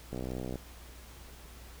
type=click train; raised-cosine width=2 ms; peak=-24 dBFS; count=28; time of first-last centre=0.13-0.557 s; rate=63.3 Hz; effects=added 60 Hz sine -50 dBFS peak until 1.8 s + pink hiss -53 dBFS RMS until 1.8 s